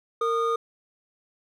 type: tone pair together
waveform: triangle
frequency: 460 / 1225.9 Hz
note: A#4 / D#6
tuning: -23 / -26 cents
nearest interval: octave + perfect fourth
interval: 1697 cents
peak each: -23 dBFS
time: 0.21-0.56 s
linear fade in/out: 5 ms
effects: none